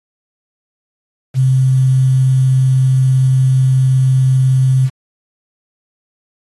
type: tone with quantisation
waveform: sine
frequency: 130.81 Hz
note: C3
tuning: in tune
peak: -8 dBFS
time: 1.34-4.9 s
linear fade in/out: 50 ms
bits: 6
effects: AAC 32 kbps